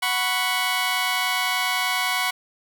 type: chord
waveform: 15% pulse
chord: F# suspended fourth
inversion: none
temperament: just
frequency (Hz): 740 / 986.7 / 1110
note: F#5 / B5 / C#6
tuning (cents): 0 / -2 / +2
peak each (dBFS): -20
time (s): 0.02-2.31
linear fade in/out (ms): 10
effects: none